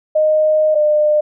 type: tone pair in turn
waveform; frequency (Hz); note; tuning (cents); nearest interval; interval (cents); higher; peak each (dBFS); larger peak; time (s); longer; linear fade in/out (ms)
sine; 618 / 602.8; D#5 / D5; -12 / +45; unison; 43; first; -10; neither; 0.15-0.75 / 0.75-1.21; first; 10
effects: none